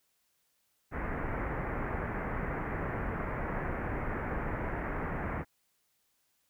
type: low-pass noise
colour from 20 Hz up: pink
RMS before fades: -35 dBFS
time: 0.91-5.45 s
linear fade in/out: 50 ms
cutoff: 2100 Hz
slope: 48 dB/octave
effects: white hiss -75 dBFS RMS until 6.49 s